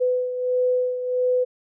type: beating tone pair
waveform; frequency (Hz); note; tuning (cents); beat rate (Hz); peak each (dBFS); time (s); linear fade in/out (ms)
sine; 501 / 502.5; B4 / B4; +25 / +30; 1.5; -20 / -27; 0-1.45; 20
effects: none